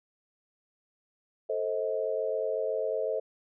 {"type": "chord", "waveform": "sine", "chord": "A diminished", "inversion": "none", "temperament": "just", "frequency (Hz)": [440, 528, 633.6], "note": ["A4", "C5", "Eb5"], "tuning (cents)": [0, 16, 31], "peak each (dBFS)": -32, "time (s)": [1.49, 3.2], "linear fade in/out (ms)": 10, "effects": []}